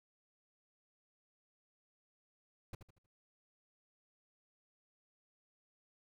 brown noise with echo, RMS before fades -40 dBFS, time 2.73-2.75 s, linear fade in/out 5 ms, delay 78 ms, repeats 4, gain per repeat -9 dB, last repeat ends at 3.062 s, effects none

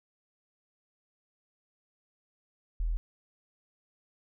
sine tone, 40.89 Hz, E1, 13 cents flat, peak -27 dBFS, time 2.8-2.97 s, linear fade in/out 0 ms, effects none

